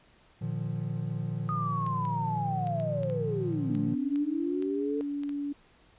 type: chord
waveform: triangle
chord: Bb major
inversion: none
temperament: equal with one note detuned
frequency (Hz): 116.54 / 150.7 / 174.61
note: Bb2 / D3 / F3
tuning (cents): 0 / +45 / 0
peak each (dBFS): -32 / -32 / -34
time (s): 0.41-3.95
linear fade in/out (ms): 10
type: linear two-way sweep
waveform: sine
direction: down then up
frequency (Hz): 1244.5 to 213.1 to 446.6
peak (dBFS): -30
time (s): 1.49-5.01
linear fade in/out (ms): 0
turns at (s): 3.78
type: clicks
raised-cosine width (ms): 0.2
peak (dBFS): -30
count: 11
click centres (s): 1.865 / 2.052 / 2.671 / 2.8 / 3.033 / 3.099 / 3.751 / 4.159 / 4.624 / 5.235 / 5.293
type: tone with pitch glide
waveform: sine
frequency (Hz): 288.8 to 286.6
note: D4 to D4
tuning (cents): -29 to -42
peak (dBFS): -30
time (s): 3.69-5.53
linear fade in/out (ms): 10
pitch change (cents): -13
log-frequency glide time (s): 4.48-4.63
effects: pink hiss -61 dBFS RMS until 5.98 s + resampled to 8000 Hz